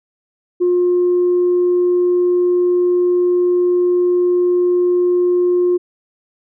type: tone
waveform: sine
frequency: 356.1 Hz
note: F4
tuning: 34 cents sharp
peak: -10 dBFS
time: 0.6-5.78 s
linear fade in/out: 20 ms
effects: tanh soft clip ceiling -8 dBFS